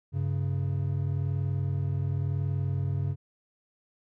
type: tone pair together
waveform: triangle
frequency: 96.98 / 137.9 Hz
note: G2 / C#3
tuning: -18 / -9 cents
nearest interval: tritone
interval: 609 cents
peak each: -27 dBFS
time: 0.12-3.16 s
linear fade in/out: 50 ms
effects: none